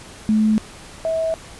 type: tone pair in turn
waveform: sine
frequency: 216.2 / 647.9 Hz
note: A3 / E5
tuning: -30 / -30 cents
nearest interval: octave + perfect fifth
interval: 1900 cents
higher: second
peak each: -13 / -18 dBFS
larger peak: first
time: 0.29-0.58 / 1.05-1.34 s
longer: neither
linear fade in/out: 0 ms
effects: pink hiss -40 dBFS RMS until 1.59 s + resampled to 24000 Hz